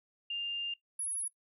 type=tone pair in turn; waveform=sine; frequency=2801 / 10496 Hz; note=F7 / E9; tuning=+4 / -9 cents; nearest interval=octave + major seventh; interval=2287 cents; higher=second; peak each=-33 / -33 dBFS; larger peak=neither; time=0.3-0.74 / 0.99-1.28 s; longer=first; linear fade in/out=5 ms; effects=noise-tail reverb RT60 0.1 s tail -18 dB re dry